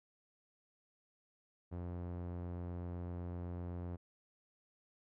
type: tone with low-pass filter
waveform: sawtooth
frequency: 87.9 Hz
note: F2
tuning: 12 cents sharp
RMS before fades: -43 dBFS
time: 1.71-3.97 s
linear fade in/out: 20 ms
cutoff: 890 Hz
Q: 0.58
effects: none